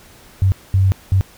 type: tone bursts at uneven times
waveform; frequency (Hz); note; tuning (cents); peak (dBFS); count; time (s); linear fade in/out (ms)
sine; 95.6; G2; -43; -10; 3; 0.42-0.52 / 0.74-0.92 / 1.12-1.21; 0
effects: pink hiss -45 dBFS RMS until 1.37 s